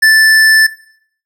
sine tone with tanh clipping, 1758 Hz, A6, 2 cents flat, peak -6 dBFS, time 0.02-0.67 s, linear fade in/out 10 ms, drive 15 dB, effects noise-tail reverb RT60 0.6 s tail -17 dB re dry

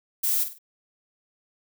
violet noise with echo, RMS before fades -24 dBFS, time 0.23-0.44 s, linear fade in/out 10 ms, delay 49 ms, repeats 3, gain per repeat -9 dB, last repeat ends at 0.587 s, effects none

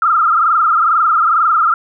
sine tone with frequency modulation, 1300 Hz, E6, 24 cents flat, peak -9 dBFS, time 0.02-1.74 s, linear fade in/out 2 ms, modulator 22.2 Hz, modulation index 3.9, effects none

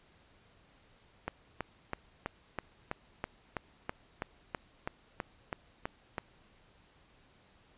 click train, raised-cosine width 0.5 ms, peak -19 dBFS, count 16, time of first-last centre 1.28-6.182 s, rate 3.06 Hz, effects pink hiss -64 dBFS RMS until 7.77 s + resampled to 8000 Hz

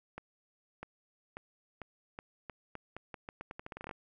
accelerating click train, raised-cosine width 0.5 ms, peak -27 dBFS, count 21, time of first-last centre 0.18-3.911 s, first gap 650 ms, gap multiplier 0.83, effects none

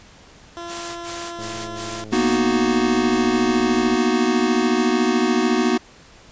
15% pulse tone, 342.2 Hz, F4, 35 cents flat, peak -24 dBFS, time 0.57-2.04 s, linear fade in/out 0 ms
white noise bursts, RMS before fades -31 dBFS, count 5, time 0.67-2.402 s, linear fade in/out 50 ms, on 300 ms, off 58 ms
click train, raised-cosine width 2 ms, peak -25 dBFS, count 275, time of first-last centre 1.39-3.951 s, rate 107 Hz
square chord, B major seventh, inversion third, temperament equal, 233.1 / 246.9 / 311.1 / 370 Hz, A#3 / B3 / D#4 / F#4, 0 / 0 / 0 / 0 cents, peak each -23 / -22 / -24 / -22 dBFS, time 2.12-5.78 s, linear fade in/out 10 ms
effects pink hiss -47 dBFS RMS until 6.31 s + resampled to 16000 Hz

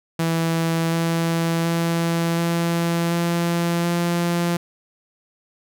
sawtooth tone with pitch steps, 164.81 / 166.24 / 167.69 / 169.15 / 170.62 / 172.11 Hz, E3 / E3 / E3 / E3 / F3 / F3, 0 / +15 / +30 / +45 / -40 / -25 cents, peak -15 dBFS, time 0.19-4.57 s, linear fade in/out 5 ms, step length 730 ms, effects none

